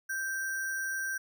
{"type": "tone with sample-and-hold", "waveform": "sine", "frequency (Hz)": 1568, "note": "G6", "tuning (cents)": 0, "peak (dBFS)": -31, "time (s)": [0.09, 1.18], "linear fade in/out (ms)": 10, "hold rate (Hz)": 7350, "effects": []}